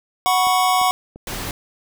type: chord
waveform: square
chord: F# suspended fourth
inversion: none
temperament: equal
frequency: 740 / 987.8 / 1108.7 Hz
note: F#5 / B5 / C#6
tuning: 0 / 0 / 0 cents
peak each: -18 / -24 / -20 dBFS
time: 0.26-0.91 s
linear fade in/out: 0 ms
type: click train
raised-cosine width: 2 ms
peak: -24 dBFS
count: 4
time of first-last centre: 0.47-1.504 s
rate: 2.9 Hz
type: noise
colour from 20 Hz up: pink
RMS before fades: -28 dBFS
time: 1.27-1.51 s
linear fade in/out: 2 ms
effects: none